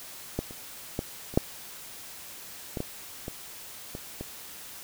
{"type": "clicks", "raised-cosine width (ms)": 2, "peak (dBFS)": [-14, -29, -15, -26, -6, -18, -17, -21, -23, -21], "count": 10, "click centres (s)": [0.39, 0.509, 0.991, 1.34, 1.375, 2.772, 2.804, 3.281, 3.951, 4.21], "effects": ["white hiss -44 dBFS RMS until 4.83 s"]}